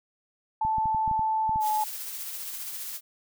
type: tone with pitch glide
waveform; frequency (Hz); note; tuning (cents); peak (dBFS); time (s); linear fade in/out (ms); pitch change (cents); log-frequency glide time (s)
sine; 877 to 856; A5 to A5; -6 to -48; -23; 0.61-1.84; 5; -42; 1.55-1.64
type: clicks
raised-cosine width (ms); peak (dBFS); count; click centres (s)
5; -25; 9; 0.65 / 0.783 / 0.857 / 0.947 / 1.078 / 1.113 / 1.194 / 1.494 / 1.559
type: noise with tremolo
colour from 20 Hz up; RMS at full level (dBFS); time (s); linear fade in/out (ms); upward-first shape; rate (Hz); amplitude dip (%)
blue; -35; 1.6-3.01; 50; sine; 15; 30
effects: none